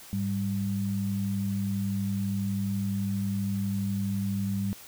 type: tone pair together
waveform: sine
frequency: 103.83 / 196 Hz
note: G#2 / G3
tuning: 0 / 0 cents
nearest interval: major seventh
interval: 1100 cents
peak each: -31 / -28 dBFS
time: 0.13-4.73 s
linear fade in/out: 0 ms
effects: white hiss -48 dBFS RMS until 4.87 s